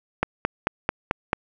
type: click train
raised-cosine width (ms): 0.5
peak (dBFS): -5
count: 6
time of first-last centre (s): 0.23-1.331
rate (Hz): 4.54
effects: none

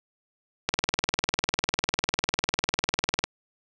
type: click train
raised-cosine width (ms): 0.2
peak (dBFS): -5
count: 52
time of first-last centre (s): 0.69-3.24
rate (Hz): 20
effects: resampled to 22050 Hz + 7-bit

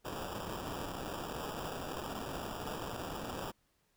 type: noise with sample-and-hold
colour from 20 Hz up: white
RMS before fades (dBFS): -41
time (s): 0.04-3.52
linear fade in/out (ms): 20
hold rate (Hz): 2100
effects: pink hiss -75 dBFS RMS until 3.96 s

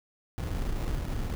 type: noise with sample-and-hold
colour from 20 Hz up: brown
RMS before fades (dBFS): -31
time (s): 0.38-1.35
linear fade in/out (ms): 0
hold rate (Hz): 1575
effects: none

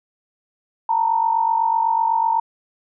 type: tone pair together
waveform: sine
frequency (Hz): 900 / 948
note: A5 / A#5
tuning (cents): +39 / +29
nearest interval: minor second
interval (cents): 90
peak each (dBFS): -17 / -21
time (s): 0.89-2.4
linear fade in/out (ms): 5
effects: none

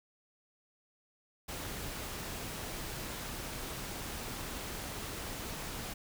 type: noise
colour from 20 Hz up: pink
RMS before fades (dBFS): -41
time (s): 1.48-5.94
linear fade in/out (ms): 10
effects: none

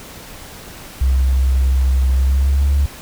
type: tone with pitch glide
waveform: sine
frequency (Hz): 65.41 to 70.51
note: C2 to C#2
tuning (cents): 0 to +30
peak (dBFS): -10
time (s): 1.01-2.86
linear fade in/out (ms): 5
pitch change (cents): +130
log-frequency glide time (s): 2.15-2.69
effects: tanh soft clip ceiling -8 dBFS + pink hiss -36 dBFS RMS until 3.01 s

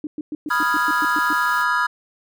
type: tone bursts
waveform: sine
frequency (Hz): 301.3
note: D4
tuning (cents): +44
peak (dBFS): -24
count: 10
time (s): 0.04-1.33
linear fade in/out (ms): 2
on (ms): 30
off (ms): 110
type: noise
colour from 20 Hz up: white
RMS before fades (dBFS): -39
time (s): 0.48-1.66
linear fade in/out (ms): 50
type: chord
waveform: triangle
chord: F half-diminished seventh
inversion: second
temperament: equal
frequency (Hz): 987.8 / 1244.5 / 1396.9 / 1661.2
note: Cb6 / Eb6 / F6 / Ab6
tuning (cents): 0 / 0 / 0 / 0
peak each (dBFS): -21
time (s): 0.5-1.87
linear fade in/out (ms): 10
effects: none

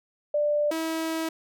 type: tone pair in turn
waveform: sine / sawtooth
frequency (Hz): 591 / 323.2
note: D5 / E4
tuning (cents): +11 / -34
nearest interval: minor seventh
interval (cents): 1045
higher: first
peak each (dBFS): -21 / -23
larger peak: first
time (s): 0.34-0.71 / 0.71-1.29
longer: second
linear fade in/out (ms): 5
effects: none

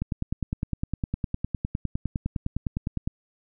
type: click train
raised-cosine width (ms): 5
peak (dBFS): -14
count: 31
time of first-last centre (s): 0.02-3.075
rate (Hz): 9.82
effects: none

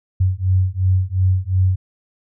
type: beating tone pair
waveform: sine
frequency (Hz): 91.9 / 94.7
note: F#2 / F#2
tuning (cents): -11 / +41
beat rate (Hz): 2.8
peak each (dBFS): -17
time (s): 0.2-1.76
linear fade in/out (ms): 10
effects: none

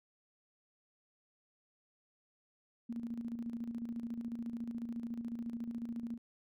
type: tone with tremolo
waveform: sine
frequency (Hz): 233.7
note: A#3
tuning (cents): +5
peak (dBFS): -36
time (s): 2.89-6.18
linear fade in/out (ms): 10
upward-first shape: square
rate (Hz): 14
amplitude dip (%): 55
effects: none

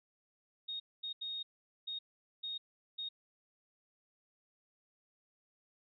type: tone bursts at uneven times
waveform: sine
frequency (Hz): 3723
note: A#7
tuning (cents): -3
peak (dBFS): -38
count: 6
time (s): 0.68-0.8 / 1.03-1.13 / 1.21-1.43 / 1.87-1.99 / 2.43-2.58 / 2.98-3.09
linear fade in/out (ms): 10
effects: none

